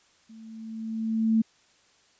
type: tone with level ramp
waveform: sine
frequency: 222.6 Hz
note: A3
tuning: 20 cents sharp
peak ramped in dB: -45 to -17 dBFS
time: 0.29-1.42 s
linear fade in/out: 10 ms
effects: white hiss -62 dBFS RMS until 2.19 s + resampled to 16000 Hz